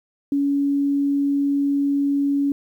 sine tone, 281.7 Hz, C#4, 28 cents sharp, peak -17 dBFS, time 0.32-2.52 s, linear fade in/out 2 ms, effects 9-bit

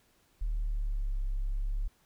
sine exponential two-way sweep, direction down then up, 38.89 to 33.61 to 35.23 Hz, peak -27 dBFS, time 0.41-1.88 s, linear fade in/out 10 ms, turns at 1.22 s, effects tanh soft clip ceiling -26 dBFS + pink hiss -68 dBFS RMS until 2.05 s

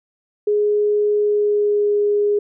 sine tone with pitch glide, 416.7 to 412.6 Hz, G#4 to G#4, +6 to -11 cents, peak -14 dBFS, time 0.47-2.39 s, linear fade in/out 5 ms, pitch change -17 cents, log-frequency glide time 1.19-1.96 s, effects none

